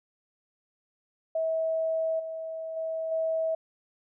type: tone with level steps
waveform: sine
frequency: 646 Hz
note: E5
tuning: 35 cents flat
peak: -25 / -33 / -29 / -25 dBFS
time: 1.35-3.55 s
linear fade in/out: 5 ms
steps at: 2.19 / 2.76 / 3.11 s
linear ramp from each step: 10 ms
effects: none